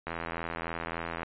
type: click train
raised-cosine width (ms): 0.5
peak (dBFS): -19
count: 98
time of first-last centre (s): 0.07-1.232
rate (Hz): 83.5
effects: resampled to 8000 Hz